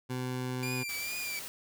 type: tone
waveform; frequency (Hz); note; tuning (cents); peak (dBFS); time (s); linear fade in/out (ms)
20% pulse; 127; B2; +49; -28; 0.09-0.84; 20
type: tone with vibrato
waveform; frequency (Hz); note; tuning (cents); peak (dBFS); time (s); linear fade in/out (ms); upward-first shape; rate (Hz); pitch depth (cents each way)
sawtooth; 2378; D7; +21; -32; 0.63-1.39; 0; triangle; 2.3; 66
type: noise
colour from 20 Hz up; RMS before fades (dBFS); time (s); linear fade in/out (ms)
white; -42; 0.89-1.48; 0
effects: none